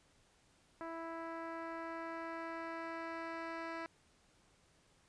10% pulse tone with low-pass filter sweep, 329.6 Hz, E4, in tune, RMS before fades -44 dBFS, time 0.81-3.86 s, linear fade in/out 0 ms, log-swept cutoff 1300 to 3000 Hz, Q 0.81, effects pink hiss -70 dBFS RMS until 5.08 s + resampled to 22050 Hz

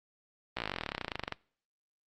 slowing click train, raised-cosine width 0.3 ms, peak -17 dBFS, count 28, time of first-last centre 0.57-1.323 s, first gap 16 ms, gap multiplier 1.04, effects noise-tail reverb RT60 0.5 s tail -23 dB re dry + Opus 32 kbps

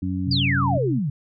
harmonic tone, 92.4 Hz, F#2, 2 cents flat, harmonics 1 / 2 / 3, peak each -27 / -27 / -27 dBFS, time 0.02-0.78 s, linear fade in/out 5 ms
sine tone, 130.81 Hz, C3, in tune, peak -22 dBFS, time 0.26-1 s, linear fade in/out 20 ms
sine exponential sweep, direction down, 4978 to 130 Hz, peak -21 dBFS, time 0.31-1.1 s, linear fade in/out 5 ms
effects none

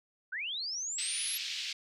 sine linear sweep, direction up, 1429 to 11550 Hz, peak -34 dBFS, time 0.32-1.38 s, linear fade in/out 10 ms
white band-pass noise, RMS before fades -38 dBFS, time 0.98-1.73 s, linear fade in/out 5 ms, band 2400 to 4800 Hz, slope 24 dB/octave
effects none

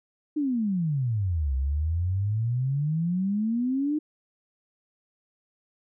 sine exponential two-way sweep, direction down then up, 310 to 64.7 to 309.5 Hz, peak -23 dBFS, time 0.36-3.99 s, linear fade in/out 10 ms, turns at 1.55 s, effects none

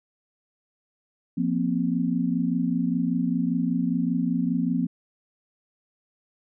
sine chord, F suspended fourth, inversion none, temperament equal with one note detuned, 174.61 / 236.5 / 261.6 Hz, F3 / Bb3 / C4, 0 / +25 / 0 cents, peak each -26 dBFS, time 1.37-4.87 s, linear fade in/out 10 ms, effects none

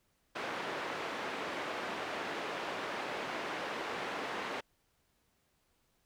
pink band-pass noise, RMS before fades -39 dBFS, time 0.35-4.61 s, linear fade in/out 10 ms, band 390 to 2500 Hz, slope 12 dB/octave, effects pink hiss -75 dBFS RMS until 6.05 s

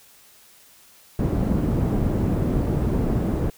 white low-pass noise, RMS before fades -22 dBFS, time 1.19-3.5 s, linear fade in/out 2 ms, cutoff 240 Hz, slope 12 dB/octave, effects white hiss -52 dBFS RMS until 3.57 s

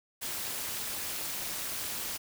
white noise with amplitude modulation, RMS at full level -33 dBFS, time 0.21-2.18 s, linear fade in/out 20 ms, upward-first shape sine, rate 225 Hz, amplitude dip 70%, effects none

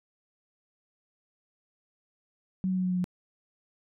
sine tone with pitch steps, 187.4 / 185.89 / 184.39 / 182.91 / 181.44 / 179.97 Hz, F#3 / F#3 / F#3 / F#3 / F#3 / F#3, +22 / +8 / -6 / -20 / -34 / -48 cents, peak -25 dBFS, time 2.64-3.042 s, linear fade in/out 0 ms, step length 67 ms, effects none

